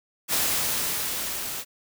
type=noise with level ramp; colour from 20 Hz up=white; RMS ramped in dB=-23 to -33 dBFS; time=0.28-1.65 s; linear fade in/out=50 ms; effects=none